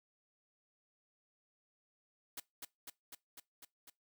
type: noise with echo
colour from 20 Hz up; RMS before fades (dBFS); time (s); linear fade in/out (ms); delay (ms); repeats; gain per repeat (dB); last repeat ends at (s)
white; -44; 2.37-2.4; 5; 250; 6; -2; 3.9
effects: noise-tail reverb RT60 0.2 s tail -22 dB re dry